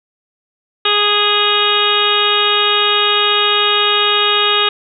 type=harmonic tone; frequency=414.2 Hz; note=G#4; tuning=5 cents flat; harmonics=1 / 2 / 3 / 4 / 5 / 6 / 7 / 8 / 9; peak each=-20 / -25 / -17 / -23 / -27 / -21 / -18 / -20 / -17 dBFS; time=0.85-4.69 s; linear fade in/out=5 ms; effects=none